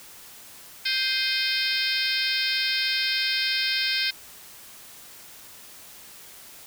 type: harmonic tone with a mistuned harmonic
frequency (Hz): 523.3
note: C5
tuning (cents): 0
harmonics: 3 / 4 / 5 / 6 / 7 / 8 / 9 / 10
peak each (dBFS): -31 / -31 / -31 / -31 / -31 / -31 / -31 / -31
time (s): 0.85-4.11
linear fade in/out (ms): 10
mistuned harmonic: 5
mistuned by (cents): -75
effects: white hiss -46 dBFS RMS until 6.66 s